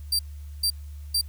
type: tone bursts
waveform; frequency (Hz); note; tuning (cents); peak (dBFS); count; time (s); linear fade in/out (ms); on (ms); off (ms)
sawtooth; 4699; D8; 0; -18; 3; 0.12-1.213; 5; 71; 440
effects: added 73 Hz sine -36 dBFS peak until 1.28 s + white hiss -59 dBFS RMS until 1.28 s